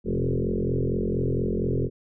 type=tone with frequency modulation; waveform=sine; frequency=131.9 Hz; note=C3; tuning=14 cents sharp; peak=-22 dBFS; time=0.04-1.9 s; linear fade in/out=50 ms; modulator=44.3 Hz; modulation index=7.3; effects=none